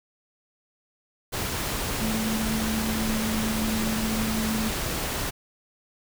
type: tone in noise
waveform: sine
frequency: 220 Hz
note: A3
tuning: in tune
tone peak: -26 dBFS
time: 2-4.7 s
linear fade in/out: 20 ms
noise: pink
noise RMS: -29 dBFS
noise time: 1.32-5.31 s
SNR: 0 dB
effects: none